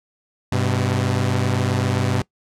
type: tone pair together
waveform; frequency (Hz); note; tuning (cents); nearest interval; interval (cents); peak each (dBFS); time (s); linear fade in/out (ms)
sawtooth; 98.85 / 126.4; G2 / B2; +15 / +41; major third; 426; -17; 0.52-2.22; 5
effects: noise-tail reverb RT60 0.1 s tail -21 dB re dry + low-pass 9000 Hz 12 dB/octave